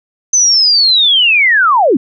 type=linear sweep; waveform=sine; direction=down; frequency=6190 to 220 Hz; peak=-6 dBFS; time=0.33-1.97 s; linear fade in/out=5 ms; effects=none